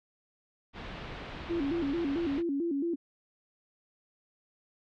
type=low-pass noise; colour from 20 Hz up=pink; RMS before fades=-42 dBFS; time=0.73-2.43 s; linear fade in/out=50 ms; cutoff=3600 Hz; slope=24 dB/octave
type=tone with vibrato; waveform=sine; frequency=308.1 Hz; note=D#4; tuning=17 cents flat; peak=-28 dBFS; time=1.49-2.96 s; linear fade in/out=20 ms; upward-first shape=square; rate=4.5 Hz; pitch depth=170 cents each way
effects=none